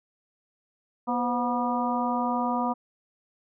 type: harmonic tone with a mistuned harmonic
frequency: 242.4 Hz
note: B3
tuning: 32 cents flat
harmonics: 1 / 2 / 3 / 4 / 5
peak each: -28 / -35 / -30 / -29 / -33 dBFS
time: 1.07-2.74 s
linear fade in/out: 20 ms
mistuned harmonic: 2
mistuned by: +86 cents
effects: none